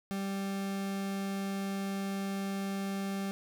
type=tone; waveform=40% pulse; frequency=196 Hz; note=G3; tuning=in tune; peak=-32 dBFS; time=0.11-3.31 s; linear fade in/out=0 ms; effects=none